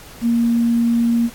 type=tone with quantisation; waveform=sine; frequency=233.9 Hz; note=A#3; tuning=6 cents sharp; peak=-13 dBFS; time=0.21-1.3 s; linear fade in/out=50 ms; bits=7; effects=pink hiss -40 dBFS RMS until 1.34 s + AAC 64 kbps